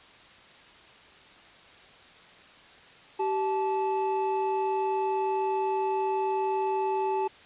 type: tone pair together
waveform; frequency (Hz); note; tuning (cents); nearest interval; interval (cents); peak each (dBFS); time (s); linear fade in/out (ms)
triangle; 385.6 / 869.7; G4 / A5; -28 / -20; octave + major second; 1408; -26 / -26; 3.19-7.28; 10
effects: white hiss -52 dBFS RMS until 7.45 s + resampled to 8000 Hz